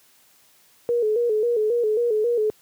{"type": "tone with vibrato", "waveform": "sine", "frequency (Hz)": 452, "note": "A4", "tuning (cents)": 47, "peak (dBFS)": -18, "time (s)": [0.89, 2.5], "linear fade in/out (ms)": 0, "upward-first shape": "square", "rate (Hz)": 3.7, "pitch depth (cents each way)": 92, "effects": ["white hiss -57 dBFS RMS until 2.61 s", "high-pass 80 Hz 12 dB/octave"]}